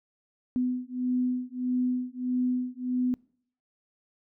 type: beating tone pair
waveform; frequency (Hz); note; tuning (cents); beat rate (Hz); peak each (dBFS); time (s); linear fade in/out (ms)
sine; 250 / 251.6; B3 / B3; +21 / +32; 1.6; -29; 0.56-3.14; 0
effects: noise-tail reverb RT60 0.6 s tail -25 dB re dry